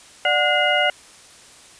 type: tone cluster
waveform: sine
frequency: 592 / 735 / 1446 / 2067 / 2864 Hz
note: D5 / F#5 / F#6 / C7 / F7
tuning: +14 / -12 / -40 / -22 / +43 cents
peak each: -22 dBFS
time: 0.25-0.9 s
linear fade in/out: 2 ms
effects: white hiss -46 dBFS RMS until 1.79 s + resampled to 22050 Hz